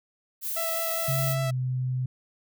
violet noise, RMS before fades -31 dBFS, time 0.41-1.36 s, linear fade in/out 50 ms
sawtooth tone with vibrato, 659.3 Hz, E5, in tune, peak -26 dBFS, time 0.56-1.51 s, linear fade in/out 10 ms, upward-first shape triangle, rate 5 Hz, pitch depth 14 cents each way
sine tone with pitch glide, 134.5 to 127.76 Hz, C3 to C3, +48 to -41 cents, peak -25 dBFS, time 1.08-2.06 s, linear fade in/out 5 ms, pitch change -89 cents, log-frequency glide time 1.43-1.51 s
effects none

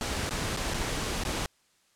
pink noise with dropouts, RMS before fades -31 dBFS, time 0.01-1.46 s, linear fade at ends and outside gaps 1 ms, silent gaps 0.294-0.308 / 0.565-0.571 / 0.738-0.742 / 1.237-1.25 s, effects white hiss -67 dBFS RMS until 1.95 s + low-pass 9000 Hz 12 dB/octave

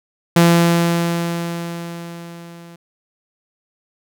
sawtooth tone with level ramp, 170 Hz, F3, 46 cents flat, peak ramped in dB -4 to -34 dBFS, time 0.36-2.76 s, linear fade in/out 5 ms, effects none

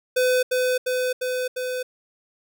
square tone with echo, 505 Hz, B4, 39 cents sharp, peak -18 dBFS, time 0.16-0.43 s, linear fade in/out 10 ms, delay 350 ms, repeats 4, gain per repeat -2 dB, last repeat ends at 1.83 s, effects none

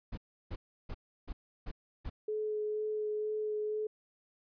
brown noise bursts, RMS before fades -39 dBFS, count 6, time 0.12-2.1 s, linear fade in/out 10 ms, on 55 ms, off 330 ms
sine tone with vibrato, 426.4 Hz, G#4, 46 cents sharp, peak -32 dBFS, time 2.28-3.87 s, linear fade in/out 5 ms, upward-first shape sine, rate 2.1 Hz, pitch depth 11 cents each way
effects resampled to 11025 Hz

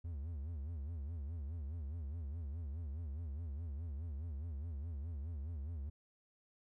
triangle tone with vibrato, 76.7 Hz, D#2, 24 cents flat, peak -38 dBFS, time 0.04-5.9 s, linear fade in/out 10 ms, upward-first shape sine, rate 4.8 Hz, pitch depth 210 cents each way, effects none

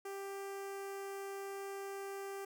sawtooth tone with notch filter, 393.8 Hz, G4, 8 cents sharp, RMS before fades -44 dBFS, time 0.05-2.45 s, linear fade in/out 5 ms, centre 3800 Hz, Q 1.2, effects none

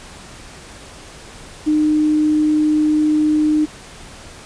sine tone with quantisation, 304.9 Hz, D#4, 35 cents flat, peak -12 dBFS, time 1.66-3.66 s, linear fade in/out 20 ms, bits 7, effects pink hiss -38 dBFS RMS until 4.45 s + resampled to 22050 Hz

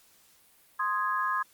sine chord, Ab major, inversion first, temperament equal, 1046.5 / 1244.5 / 1661.2 Hz, C6 / Eb6 / Ab6, 0 / 0 / 0 cents, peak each -29 / -31 / -32 dBFS, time 0.79-1.43 s, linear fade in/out 10 ms, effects white hiss -61 dBFS RMS until 1.53 s + Opus 48 kbps

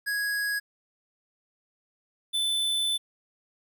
square tone pair in turn, 1661.2 / 3514 Hz, G#6 / A7, 0 / -3 cents, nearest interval octave + minor second, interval 1297 cents, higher second, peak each -27 / -25 dBFS, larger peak second, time 0.06-0.6 / 2.33-2.98 s, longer second, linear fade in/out 20 ms, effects 11-bit

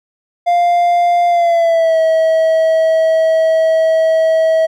triangle tone with pitch glide, 698.5 to 644.2 Hz, F5 to E5, 0 to -40 cents, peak -7 dBFS, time 0.46-4.67 s, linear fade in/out 20 ms, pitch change -140 cents, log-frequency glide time 1.28-1.99 s, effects none

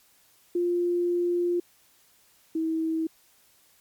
sine tone pair in turn, 350 / 322.4 Hz, F4 / E4, +4 / -38 cents, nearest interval minor second, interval 142 cents, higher first, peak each -22 / -24 dBFS, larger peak first, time 0.55-1.6 / 2.55-3.07 s, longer first, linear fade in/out 5 ms, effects white hiss -61 dBFS RMS until 3.8 s + MP3 96 kbps

